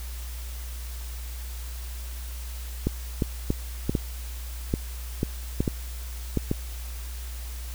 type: clicks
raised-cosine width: 3 ms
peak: -10 dBFS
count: 11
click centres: 2.87 / 3.222 / 3.504 / 3.895 / 3.952 / 4.739 / 5.231 / 5.605 / 5.678 / 6.373 / 6.514 s
effects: added 60 Hz sine -33 dBFS peak until 7.74 s + white hiss -44 dBFS RMS until 7.74 s